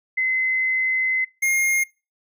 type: tone pair in turn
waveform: sine / square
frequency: 2048 / 2132 Hz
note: C7 / C7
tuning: -38 / +32 cents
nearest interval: minor second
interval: 70 cents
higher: second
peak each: -18 dBFS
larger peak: neither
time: 0.17-1.25 / 1.42-1.84 s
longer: first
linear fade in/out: 10 ms
effects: noise-tail reverb RT60 0.3 s tail -24 dB re dry